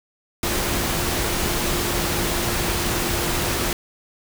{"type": "tone in noise", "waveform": "sine", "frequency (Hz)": 349.2, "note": "F4", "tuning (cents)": 0, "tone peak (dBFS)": -31, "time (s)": [0.43, 3.73], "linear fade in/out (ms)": 2, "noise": "pink", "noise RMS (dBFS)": -23, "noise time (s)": [0.43, 3.73], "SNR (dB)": -11, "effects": []}